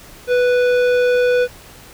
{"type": "tone with tanh clipping", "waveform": "triangle", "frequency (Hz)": 493.6, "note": "B4", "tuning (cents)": -1, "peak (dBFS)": -14, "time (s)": [0.27, 1.48], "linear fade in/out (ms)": 50, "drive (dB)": 18, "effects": ["pink hiss -41 dBFS RMS until 1.93 s"]}